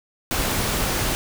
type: noise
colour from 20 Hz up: pink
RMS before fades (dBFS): -23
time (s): 0.31-1.15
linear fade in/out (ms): 0
effects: none